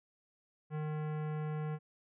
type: tone with hard clipping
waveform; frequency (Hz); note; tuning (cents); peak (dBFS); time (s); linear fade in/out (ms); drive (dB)
sine; 153.1; D#3; -28; -37; 0.7-1.79; 50; 18
effects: resampled to 8000 Hz